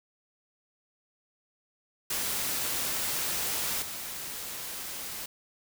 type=noise with level steps; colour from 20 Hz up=white; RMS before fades=-31 / -38 dBFS; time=2.1-5.26 s; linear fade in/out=5 ms; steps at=3.82 s; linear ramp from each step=2 ms; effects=none